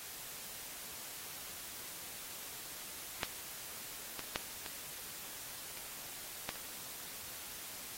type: clicks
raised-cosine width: 0.2 ms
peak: -15 / -22 / -16 / -24 / -29 / -18 / -30 dBFS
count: 7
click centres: 3.232 / 4.193 / 4.359 / 4.662 / 5.773 / 6.491 / 6.557 s
effects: white hiss -47 dBFS RMS until 7.97 s + AAC 48 kbps